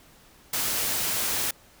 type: noise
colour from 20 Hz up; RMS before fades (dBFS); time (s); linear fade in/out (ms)
white; -27; 0.53-1.51; 5
effects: pink hiss -55 dBFS RMS until 1.8 s